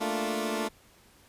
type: chord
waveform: 15% pulse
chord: Bb major seventh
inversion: third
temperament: equal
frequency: 220 / 233.1 / 293.7 / 349.2 Hz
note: A3 / Bb3 / D4 / F4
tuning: 0 / 0 / 0 / 0 cents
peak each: -25 / -31 / -29 / -29 dBFS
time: 0-0.69 s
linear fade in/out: 20 ms
effects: pink hiss -59 dBFS RMS until 1.28 s + resampled to 32000 Hz